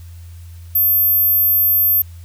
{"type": "tone", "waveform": "sine", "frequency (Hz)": 13400, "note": "G#9", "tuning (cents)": 14, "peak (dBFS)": -11, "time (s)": [0.75, 2.02], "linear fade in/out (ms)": 5, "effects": ["added 85 Hz sine -33 dBFS peak until 2.24 s", "white hiss -51 dBFS RMS until 2.24 s"]}